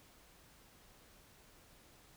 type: silence
effects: pink hiss -63 dBFS RMS until 2.16 s